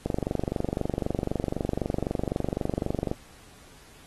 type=click train; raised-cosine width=2 ms; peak=-13 dBFS; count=74; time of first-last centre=0.06-3.114 s; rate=23.9 Hz; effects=pink hiss -53 dBFS RMS until 4.06 s + AAC 32 kbps